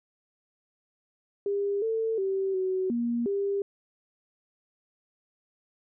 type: tone with pitch steps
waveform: sine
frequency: 402.1 / 447.3 / 386.1 / 374.7 / 236.7 / 398.9 Hz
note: G4 / A4 / G4 / F#4 / A#3 / G4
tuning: +44 / +28 / -26 / +22 / +27 / +30 cents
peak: -25 dBFS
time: 1.46-3.62 s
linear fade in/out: 2 ms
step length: 360 ms
effects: none